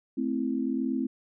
sine chord, A minor, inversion none, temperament equal, 220 / 261.6 / 329.6 Hz, A3 / C4 / E4, 0 / 0 / 0 cents, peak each -32 / -28 / -33 dBFS, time 0.17-1.07 s, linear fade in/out 10 ms, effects none

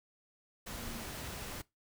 sine tone in noise, 231.3 Hz, A#3, 13 cents flat, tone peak -48 dBFS, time 0.78-1.04 s, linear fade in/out 10 ms, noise pink, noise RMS -43 dBFS, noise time 0.66-1.62 s, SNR -8 dB, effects noise-tail reverb RT60 0.2 s tail -21 dB re dry

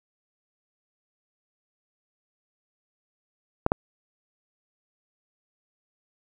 clicks, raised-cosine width 1 ms, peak -6 dBFS, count 2, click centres 3.664 / 3.719 s, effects 8-bit

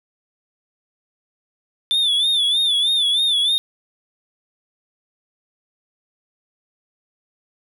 triangle tone with vibrato, 3520 Hz, A7, in tune, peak -14 dBFS, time 1.91-3.58 s, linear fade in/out 0 ms, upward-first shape sine, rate 3.2 Hz, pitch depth 91 cents each way, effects none

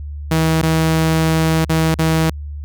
sawtooth tone with dropouts, 160.5 Hz, E3, 46 cents flat, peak -9 dBFS, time 0.31-2.3 s, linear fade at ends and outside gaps 5 ms, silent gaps 0.617-0.629 / 1.648-1.694 / 1.945-1.988 s, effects added 73 Hz sine -25 dBFS peak until 2.64 s

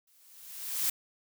blue noise with exponential growth, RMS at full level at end -27 dBFS, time 0.07-0.9 s, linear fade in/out 5 ms, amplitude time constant 180 ms, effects none

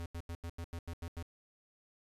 square tone bursts, 84.7 Hz, E2, 48 cents sharp, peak -40 dBFS, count 9, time 0-1.226 s, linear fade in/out 0 ms, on 58 ms, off 88 ms, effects resampled to 32000 Hz

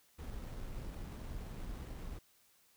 brown noise with sample-and-hold, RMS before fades -44 dBFS, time 0.18-2.19 s, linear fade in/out 10 ms, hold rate 4900 Hz, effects white hiss -69 dBFS RMS until 2.76 s

